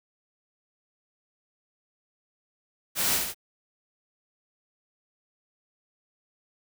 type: noise with echo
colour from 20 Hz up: white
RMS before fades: -26 dBFS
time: 2.95-3.2 s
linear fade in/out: 50 ms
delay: 73 ms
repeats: 2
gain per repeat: -4 dB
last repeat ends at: 3.346 s
effects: none